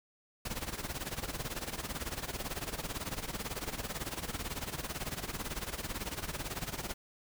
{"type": "noise with tremolo", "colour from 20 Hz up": "pink", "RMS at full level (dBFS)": -36, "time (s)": [0.45, 6.94], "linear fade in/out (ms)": 5, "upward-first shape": "sine", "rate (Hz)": 18, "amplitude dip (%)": 80, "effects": []}